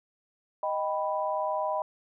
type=chord; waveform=sine; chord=Eb augmented; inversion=none; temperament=equal; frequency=622.3 / 784 / 987.8 Hz; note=Eb5 / G5 / B5; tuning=0 / 0 / 0 cents; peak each=-30 / -33 / -31 dBFS; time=0.63-1.82 s; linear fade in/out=2 ms; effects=none